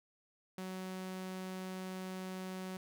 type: tone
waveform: sawtooth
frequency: 186.6 Hz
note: F#3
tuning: 15 cents sharp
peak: -37 dBFS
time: 0.58-2.77 s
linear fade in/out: 2 ms
effects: none